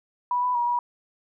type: tone with pitch steps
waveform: sine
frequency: 981 / 993 / 957 / 967 Hz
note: B5 / B5 / A#5 / B5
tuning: -12 / +9 / +45 / -37 cents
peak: -21 dBFS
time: 0.31-0.79 s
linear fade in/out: 2 ms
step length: 120 ms
effects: none